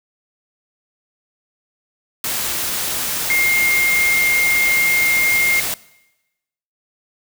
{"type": "tone in noise", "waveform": "sine", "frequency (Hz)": 2124, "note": "C7", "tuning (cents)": 25, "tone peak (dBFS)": -14, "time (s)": [3.3, 5.6], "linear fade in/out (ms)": 2, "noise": "white", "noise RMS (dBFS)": -22, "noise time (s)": [2.24, 5.74], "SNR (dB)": 5, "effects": ["noise-tail reverb RT60 1.0 s tail -21 dB re dry"]}